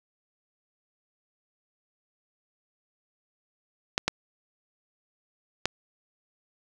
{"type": "clicks", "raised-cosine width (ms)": 0.2, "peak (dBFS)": -6, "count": 3, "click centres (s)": [3.979, 4.08, 5.656], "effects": []}